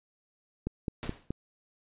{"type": "click train", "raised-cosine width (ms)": 3, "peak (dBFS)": -18, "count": 4, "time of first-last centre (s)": [0.67, 1.306], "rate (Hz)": 4.72}
{"type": "noise with exponential decay", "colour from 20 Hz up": "pink", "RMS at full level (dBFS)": -36, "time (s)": [1.03, 1.32], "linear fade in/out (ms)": 0, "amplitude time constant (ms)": 62}
{"effects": ["resampled to 8000 Hz"]}